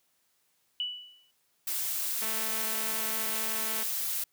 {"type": "tone with exponential decay", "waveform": "sine", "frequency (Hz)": 2960, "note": "F#7", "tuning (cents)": 0, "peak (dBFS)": -27, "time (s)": [0.8, 1.31], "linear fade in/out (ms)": 1, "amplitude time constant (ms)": 110}
{"type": "noise", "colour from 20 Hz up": "blue", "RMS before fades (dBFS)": -32, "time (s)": [1.67, 4.24], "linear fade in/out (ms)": 5}
{"type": "click train", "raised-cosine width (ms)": 0.3, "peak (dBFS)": -23, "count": 355, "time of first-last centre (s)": [2.22, 3.829], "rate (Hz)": 220}
{"effects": ["white hiss -72 dBFS RMS until 4.32 s", "high-pass 80 Hz 12 dB/octave"]}